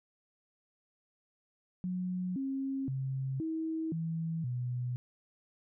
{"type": "tone with pitch steps", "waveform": "sine", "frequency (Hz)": [182.2, 269.7, 133.3, 321.1, 163.5, 123.7], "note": ["F#3", "C#4", "C3", "E4", "E3", "B2"], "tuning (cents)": [-26, -47, 33, -45, -14, 3], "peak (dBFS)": -32, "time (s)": [1.84, 4.96], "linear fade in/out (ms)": 0, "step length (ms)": 520, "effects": []}